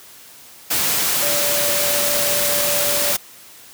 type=tone in noise; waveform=sine; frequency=580 Hz; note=D5; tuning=22 cents flat; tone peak=-24 dBFS; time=1.22-3.13 s; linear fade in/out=10 ms; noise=white; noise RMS=-19 dBFS; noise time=0.7-3.17 s; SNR=-8 dB; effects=white hiss -43 dBFS RMS until 3.73 s + high-pass 80 Hz 12 dB/octave